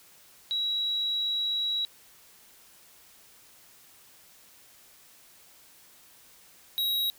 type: tone pair in turn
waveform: sine / square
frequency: 3884 / 3835 Hz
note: B7 / A#7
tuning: -30 / +48 cents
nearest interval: unison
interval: 22 cents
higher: first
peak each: -26 dBFS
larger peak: neither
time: 0.51-1.85 / 6.78-7.1 s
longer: first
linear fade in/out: 0 ms
effects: white hiss -56 dBFS RMS until 7.18 s